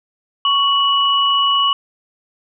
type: tone pair together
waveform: sine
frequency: 1115 / 2939 Hz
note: C#6 / F#7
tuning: +10 / -12 cents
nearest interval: octave + perfect fourth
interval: 1678 cents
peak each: -15 dBFS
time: 0.45-1.73 s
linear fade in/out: 2 ms
effects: none